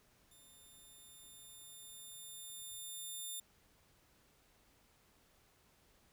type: tone with level ramp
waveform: 5% pulse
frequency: 3600 Hz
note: A7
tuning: 39 cents sharp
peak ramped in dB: -54 to -34 dBFS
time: 0.31-3.4 s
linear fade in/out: 5 ms
effects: pink hiss -70 dBFS RMS until 6.12 s